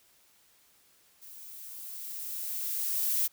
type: noise with level ramp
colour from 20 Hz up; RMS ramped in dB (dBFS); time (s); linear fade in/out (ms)
violet; -49 to -27; 1.21-3.28; 20
effects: white hiss -64 dBFS RMS until 3.32 s